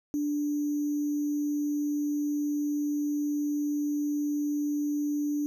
sine tone with sample-and-hold, 293.7 Hz, D4, in tune, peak -26 dBFS, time 0.14-5.46 s, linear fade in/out 0 ms, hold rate 6300 Hz, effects none

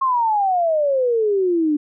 sine exponential sweep, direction down, 1087 to 290.2 Hz, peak -15 dBFS, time 0.01-1.77 s, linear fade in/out 10 ms, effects none

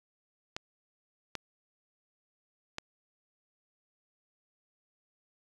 clicks, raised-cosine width 0.2 ms, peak -18 dBFS, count 3, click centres 0.565 / 1.353 / 2.784 s, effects resampled to 24000 Hz

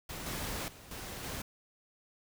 pink noise with level steps, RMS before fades -42 / -38 / -53 / -43 / -40 dBFS, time 0.09-1.42 s, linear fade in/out 5 ms, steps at 0.26 / 0.68 / 0.91 / 1.23 s, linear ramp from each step 2 ms, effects none

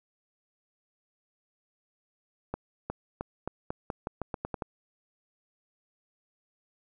accelerating click train, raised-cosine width 1 ms, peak -18 dBFS, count 12, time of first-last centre 2.54-4.622 s, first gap 360 ms, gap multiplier 0.86, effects none

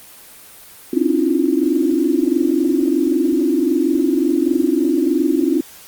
sine tone cluster, 261.3 / 284.2 / 307.9 / 329.4 / 352.5 Hz, C4 / C#4 / D#4 / E4 / F4, -2 / +43 / -18 / -1 / +16 cents, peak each -20 dBFS, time 0.93-5.61 s, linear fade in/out 5 ms, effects white hiss -41 dBFS RMS until 5.87 s + Opus 24 kbps

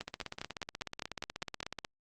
two click trains, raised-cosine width 0.2 ms, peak -19 / -21 dBFS, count 9 / 30, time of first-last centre 0.01-1.629 / 0.08-1.848 s, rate 4.94 / 16.4 Hz, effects Opus 32 kbps

